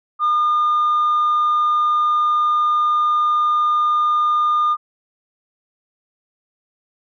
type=tone; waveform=sine; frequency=1213 Hz; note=D#6; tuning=44 cents flat; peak=-12 dBFS; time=0.19-4.77 s; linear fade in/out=50 ms; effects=tanh soft clip ceiling -12 dBFS